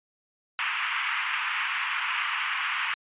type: band-pass noise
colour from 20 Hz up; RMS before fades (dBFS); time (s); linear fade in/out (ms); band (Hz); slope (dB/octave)
white; -29; 0.59-2.94; 0; 970 to 2900; 48
effects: resampled to 8000 Hz